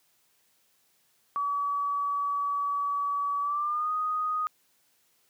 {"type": "tone with pitch glide", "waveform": "sine", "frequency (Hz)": [1141, 1244.3], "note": ["C#6", "D#6"], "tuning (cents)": [50, 0], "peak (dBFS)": -26, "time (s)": [1.36, 4.47], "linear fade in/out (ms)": 0, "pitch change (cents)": 150, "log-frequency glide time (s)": [3.41, 3.92], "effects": ["white hiss -68 dBFS RMS until 5.29 s", "high-pass 100 Hz 12 dB/octave"]}